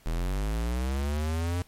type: linear sweep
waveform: square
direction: up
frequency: 38.91 to 89.7 Hz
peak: -27 dBFS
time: 0.06-1.62 s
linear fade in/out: 0 ms
effects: pink hiss -59 dBFS RMS until 1.67 s + MP3 64 kbps